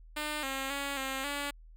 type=tone with pitch steps; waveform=5% pulse; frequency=301.2 / 268.9 / 280.2 / 267 / 285.8 Hz; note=D4 / C4 / C#4 / C4 / D4; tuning=+44 / +47 / +19 / +35 / -47 cents; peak=-22 dBFS; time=0.16-1.51 s; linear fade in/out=10 ms; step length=270 ms; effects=added 40 Hz sine -50 dBFS peak until 1.76 s